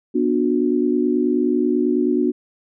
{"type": "tone cluster", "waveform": "sine", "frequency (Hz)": [245.3, 295, 363.9], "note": ["B3", "D4", "F#4"], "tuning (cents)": [-12, 8, -29], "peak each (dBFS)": -20, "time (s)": [0.14, 2.32], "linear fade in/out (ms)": 20, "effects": []}